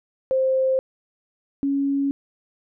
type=tone pair in turn; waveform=sine; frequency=525 / 278.1 Hz; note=C5 / C#4; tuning=+6 / +6 cents; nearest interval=major seventh; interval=1100 cents; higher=first; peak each=-17 / -19 dBFS; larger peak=first; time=0.31-0.79 / 1.63-2.11 s; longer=neither; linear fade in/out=0 ms; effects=none